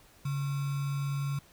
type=tone with sample-and-hold; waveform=sine; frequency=140.3 Hz; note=C#3; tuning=21 cents sharp; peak=-29 dBFS; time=0.25-1.39 s; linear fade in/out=5 ms; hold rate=1225 Hz; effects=pink hiss -59 dBFS RMS until 1.52 s